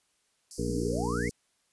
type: high-pass noise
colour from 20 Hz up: pink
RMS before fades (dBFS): -45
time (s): 0.51-1.31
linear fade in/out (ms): 0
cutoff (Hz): 4600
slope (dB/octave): 96
type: harmonic tone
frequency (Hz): 59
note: A#1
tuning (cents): +22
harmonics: 1 / 2 / 3 / 4 / 5 / 7 / 8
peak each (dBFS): -36 / -36 / -36 / -36 / -36 / -36 / -36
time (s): 0.58-1.3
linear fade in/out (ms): 10
type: exponential sweep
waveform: sine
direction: up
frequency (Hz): 196 to 2241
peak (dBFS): -34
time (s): 0.68-1.29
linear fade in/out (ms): 10
effects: white hiss -72 dBFS RMS until 1.72 s + resampled to 24000 Hz